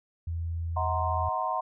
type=tone with pitch glide; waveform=sine; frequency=83.5 to 84.08 Hz; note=E2 to E2; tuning=+23 to +35 cents; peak=-29 dBFS; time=0.27-1.29 s; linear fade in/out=5 ms; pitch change=+12 cents; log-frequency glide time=0.72-0.79 s
type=chord; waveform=sine; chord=C half-diminished seventh; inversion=first; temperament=equal with one note detuned; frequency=633.5 / 740 / 932.3 / 1046.5 Hz; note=Eb5 / Gb5 / Bb5 / C6; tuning=+31 / 0 / 0 / 0 cents; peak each=-35 / -32 / -32 / -31 dBFS; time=0.76-1.61 s; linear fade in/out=10 ms
effects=none